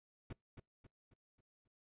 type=noise with echo; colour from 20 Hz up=brown; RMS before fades=-45 dBFS; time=0.3-0.33 s; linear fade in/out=5 ms; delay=270 ms; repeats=5; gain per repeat=-7 dB; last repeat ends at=1.68 s; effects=noise-tail reverb RT60 0.2 s tail -26 dB re dry + resampled to 8000 Hz